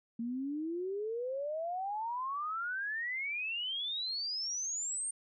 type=exponential sweep; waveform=sine; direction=up; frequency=226.8 to 8870 Hz; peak=-34 dBFS; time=0.19-5.11 s; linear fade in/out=5 ms; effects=none